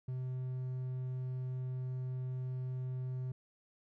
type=tone; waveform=triangle; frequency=128.2 Hz; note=C3; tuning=35 cents flat; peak=-34 dBFS; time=0.08-3.32 s; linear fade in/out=5 ms; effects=none